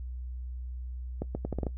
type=accelerating click train; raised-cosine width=2 ms; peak=-18 dBFS; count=7; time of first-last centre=1.22-1.667 s; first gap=130 ms; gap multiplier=0.77; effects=noise-tail reverb RT60 0.1 s tail -20 dB re dry + added 62 Hz sine -35 dBFS peak until 1.77 s